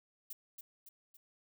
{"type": "noise with echo", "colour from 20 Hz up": "violet", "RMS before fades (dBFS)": -44, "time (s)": [0.3, 0.33], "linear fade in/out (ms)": 5, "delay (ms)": 280, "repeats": 3, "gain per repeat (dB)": -5, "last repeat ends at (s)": 1.17, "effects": []}